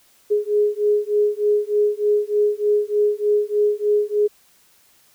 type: beating tone pair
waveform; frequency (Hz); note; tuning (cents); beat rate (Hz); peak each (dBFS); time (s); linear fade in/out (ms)
sine; 415.3 / 418.6; G#4 / G#4; 0 / +14; 3.3; -19; 0.3-4.28; 20
effects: white hiss -56 dBFS RMS until 5.14 s